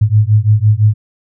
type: beating tone pair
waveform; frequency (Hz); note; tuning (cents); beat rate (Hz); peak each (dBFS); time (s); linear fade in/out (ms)
sine; 103.83 / 109.73; G#2 / A2; 0 / -4; 5.9; -10; 0.01-0.94; 10
effects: none